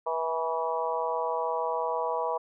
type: harmonic tone with a mistuned harmonic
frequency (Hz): 162.5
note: E3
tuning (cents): -24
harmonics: 3 / 4 / 5 / 6 / 7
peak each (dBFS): -32 / -33 / -35 / -31 / -37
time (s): 0.06-2.38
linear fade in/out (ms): 10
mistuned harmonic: 5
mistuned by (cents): +29
effects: none